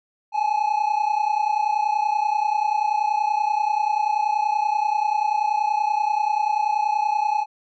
triangle tone pair together, 830.6 / 861 Hz, G#5 / A5, 0 / -38 cents, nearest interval minor second, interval 62 cents, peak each -20 dBFS, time 0.32-7.46 s, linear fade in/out 50 ms, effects resampled to 16000 Hz

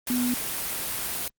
sine tone in noise, 246.9 Hz, B3, in tune, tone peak -23 dBFS, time 0.1-0.34 s, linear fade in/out 2 ms, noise white, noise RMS -30 dBFS, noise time 0.07-1.28 s, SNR +4 dB, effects Opus 32 kbps

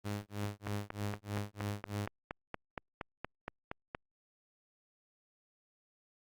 sawtooth tone with tremolo, 102.8 Hz, G#2, 17 cents flat, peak -30 dBFS, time 0.04-2.07 s, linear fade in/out 20 ms, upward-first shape sine, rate 3.2 Hz, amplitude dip 100%
click train, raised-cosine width 0.5 ms, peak -23 dBFS, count 15, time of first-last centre 0.67-3.949 s, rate 4.27 Hz
effects Opus 24 kbps

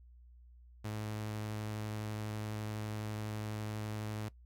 sawtooth tone with vibrato, 107.1 Hz, A2, 46 cents flat, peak -34 dBFS, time 0.84-4.29 s, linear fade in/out 10 ms, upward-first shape sine, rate 12 Hz, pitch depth 11 cents each way, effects noise-tail reverb RT60 0.1 s tail -19 dB re dry + added 60 Hz sine -55 dBFS peak until 4.45 s

